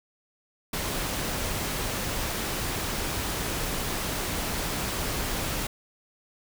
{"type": "noise", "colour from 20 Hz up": "pink", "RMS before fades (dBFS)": -30, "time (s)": [0.73, 5.67], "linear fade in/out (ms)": 5, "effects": []}